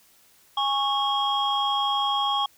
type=tone cluster; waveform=sine; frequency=821 / 1105 / 3274 Hz; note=G#5 / C#6 / G#7; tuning=-20 / -6 / -25 cents; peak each=-25 dBFS; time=0.57-2.46 s; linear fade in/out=5 ms; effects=tanh soft clip ceiling -15 dBFS + white hiss -58 dBFS RMS until 2.57 s